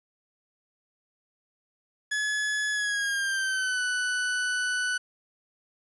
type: tone with pitch glide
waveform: 40% pulse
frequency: 1702 to 1490.3 Hz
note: G#6 to F#6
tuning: +42 to +12 cents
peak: -25 dBFS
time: 2.11-4.98 s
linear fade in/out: 10 ms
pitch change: -230 cents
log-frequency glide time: 2.71-3.81 s
effects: resampled to 24000 Hz + 9-bit